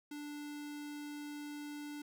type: tone with notch filter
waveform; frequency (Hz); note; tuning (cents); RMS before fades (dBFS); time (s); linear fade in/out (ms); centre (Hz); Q
square; 293.7; D4; 0; -45; 0.11-2.02; 5; 650; 1.1
effects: none